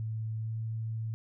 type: tone with pitch glide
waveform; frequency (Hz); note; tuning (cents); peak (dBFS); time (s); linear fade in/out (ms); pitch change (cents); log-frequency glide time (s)
sine; 110.5 to 111.72; A2 to A2; +8 to +27; -32; 0-1.14; 0; +19; 0.41-0.52
effects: none